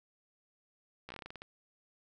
slowing click train, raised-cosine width 0.3 ms, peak -29 dBFS, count 11, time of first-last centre 1.09-1.419 s, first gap 14 ms, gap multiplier 1.18, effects none

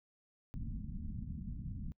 pink low-pass noise, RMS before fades -42 dBFS, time 0.54-1.92 s, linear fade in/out 0 ms, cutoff 240 Hz, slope 48 dB/octave, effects noise-tail reverb RT60 0.1 s tail -26 dB re dry

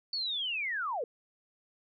sine linear sweep, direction down, 4527 to 431.4 Hz, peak -31 dBFS, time 0.13-1.04 s, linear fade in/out 2 ms, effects none

